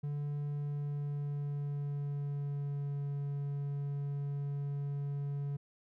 triangle tone with pitch glide, 145.3 to 141.98 Hz, D3 to C#3, -18 to +42 cents, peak -32 dBFS, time 0.03-5.57 s, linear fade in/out 10 ms, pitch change -40 cents, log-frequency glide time 0.45-3.04 s, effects none

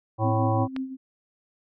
harmonic tone, 110 Hz, A2, in tune, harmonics 1 / 3 / 5 / 7 / 9 / 10, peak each -23 / -30 / -29 / -28 / -31 / -36 dBFS, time 0.18-0.68 s, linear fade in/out 50 ms
sine tone with tremolo, 263.1 Hz, C4, 10 cents sharp, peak -26 dBFS, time 0.22-0.97 s, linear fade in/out 50 ms, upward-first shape sine, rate 5.6 Hz, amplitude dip 70%
click, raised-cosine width 0.3 ms, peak -19 dBFS, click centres 0.764 s
effects none

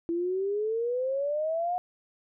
sine exponential sweep, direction up, 332.4 to 729 Hz, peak -26 dBFS, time 0.09-1.78 s, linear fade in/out 0 ms, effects none

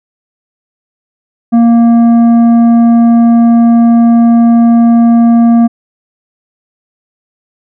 triangle tone with tanh clipping, 233.1 Hz, A#3, in tune, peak -4 dBFS, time 1.52-5.68 s, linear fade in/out 20 ms, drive 12 dB, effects none

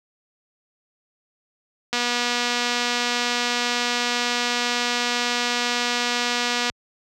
click train, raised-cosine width 0.2 ms, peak -6 dBFS, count 1155, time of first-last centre 1.93-6.699 s, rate 242 Hz, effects high-pass 60 Hz 12 dB/octave

